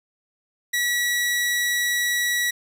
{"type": "tone", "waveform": "sawtooth", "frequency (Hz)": 1935, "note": "B6", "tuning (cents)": -36, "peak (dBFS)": -17, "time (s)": [0.73, 2.51], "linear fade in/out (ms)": 10, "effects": []}